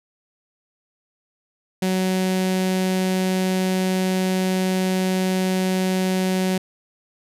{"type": "tone with notch filter", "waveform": "sawtooth", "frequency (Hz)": 186.6, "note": "F#3", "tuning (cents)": 15, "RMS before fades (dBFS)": -21, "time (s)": [1.82, 6.58], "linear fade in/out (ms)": 5, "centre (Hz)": 1200, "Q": 1.7, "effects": ["resampled to 32000 Hz"]}